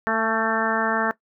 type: harmonic tone with a mistuned harmonic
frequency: 223.4 Hz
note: A3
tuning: 27 cents sharp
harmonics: 1 / 2 / 3 / 4 / 5 / 6 / 7 / 8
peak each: -28 / -28 / -28 / -28 / -28 / -28 / -28 / -28 dBFS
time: 0.07-1.11 s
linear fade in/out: 0 ms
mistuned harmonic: 4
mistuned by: -25 cents
effects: noise-tail reverb RT60 0.1 s tail -18 dB re dry